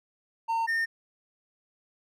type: tone pair in turn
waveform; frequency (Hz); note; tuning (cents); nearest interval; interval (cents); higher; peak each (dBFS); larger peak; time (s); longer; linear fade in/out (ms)
triangle; 911 / 1822; A#5 / A#6; -40 / -40; octave; 1200; second; -23 / -23; neither; 0.48-0.67 / 0.67-0.86; neither; 20
effects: none